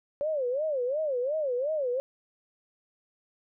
sine tone with vibrato, 554.4 Hz, C#5, in tune, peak -26 dBFS, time 0.21-2 s, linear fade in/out 0 ms, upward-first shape sine, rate 2.8 Hz, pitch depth 230 cents each way, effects none

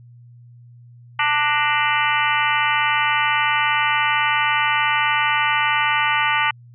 harmonic tone with a mistuned harmonic, 295.7 Hz, D4, 12 cents sharp, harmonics 3 / 4 / 5 / 6 / 7 / 8 / 9 / 10, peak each -22 / -23 / -24 / -25 / -25 / -26 / -27 / -27 dBFS, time 1.19-6.51 s, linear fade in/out 5 ms, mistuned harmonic 6, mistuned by +85 cents, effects added 120 Hz sine -42 dBFS peak until 6.74 s

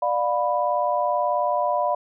sine chord, B diminished, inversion first, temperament just, 592.7 / 711.2 / 987.8 Hz, D5 / F5 / B5, +16 / +31 / 0 cents, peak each -24 dBFS, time 0.02-1.95 s, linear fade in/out 5 ms, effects none

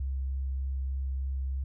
sine tone with vibrato, 66.7 Hz, C2, 34 cents sharp, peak -29 dBFS, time 0-1.64 s, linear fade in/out 5 ms, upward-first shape sine, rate 3.3 Hz, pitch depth 9 cents each way, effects none

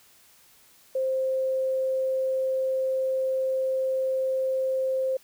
sine tone, 525 Hz, C5, 6 cents sharp, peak -23 dBFS, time 0.95-5.17 s, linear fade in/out 5 ms, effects white hiss -57 dBFS RMS until 5.23 s

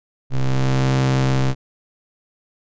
45% pulse ring-modulated tone, 65.9 Hz, C2, 13 cents sharp, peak -12 dBFS, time 0.3-1.55 s, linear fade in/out 50 ms, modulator 65.6 Hz, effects resampled to 16000 Hz

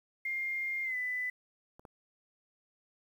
sine tone with pitch glide, 2116 to 1997.2 Hz, C7 to B6, +19 to +19 cents, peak -32 dBFS, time 0.25-1.3 s, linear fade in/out 5 ms, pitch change -100 cents, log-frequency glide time 0.84-0.96 s
clicks, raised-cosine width 1 ms, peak -39 / -35 dBFS, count 2, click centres 1.795 / 1.852 s
effects 10-bit

